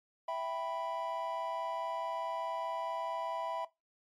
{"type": "chord", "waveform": "triangle", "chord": "E minor", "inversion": "none", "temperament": "equal", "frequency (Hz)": [659.3, 784, 987.8], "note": ["E5", "G5", "B5"], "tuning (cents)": [0, 0, 0], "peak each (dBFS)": [-35, -40, -36], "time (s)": [0.28, 3.65], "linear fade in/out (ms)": 5, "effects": ["noise-tail reverb RT60 0.2 s tail -18 dB re dry", "MP3 64 kbps"]}